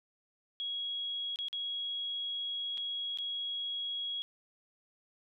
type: tone with dropouts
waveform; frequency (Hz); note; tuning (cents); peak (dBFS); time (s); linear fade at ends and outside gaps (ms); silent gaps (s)
sine; 3316; G#7; -3; -34; 0.6-4.22; 0; 1.359-1.388 / 1.484-1.529 / 2.774-2.779 / 3.174-3.186
effects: none